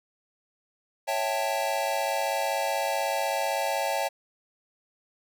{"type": "chord", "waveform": "square", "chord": "A dominant seventh", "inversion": "first", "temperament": "equal", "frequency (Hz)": [554.4, 659.3, 784, 880], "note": ["C#5", "E5", "G5", "A5"], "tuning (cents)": [0, 0, 0, 0], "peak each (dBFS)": -32, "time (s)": [1.07, 4.09], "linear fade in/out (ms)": 20, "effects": []}